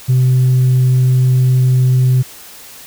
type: tone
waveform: sine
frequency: 128.1 Hz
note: C3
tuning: 36 cents flat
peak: -6 dBFS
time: 0.08-2.23 s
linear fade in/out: 20 ms
effects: tanh soft clip ceiling -6 dBFS + white hiss -36 dBFS RMS until 2.86 s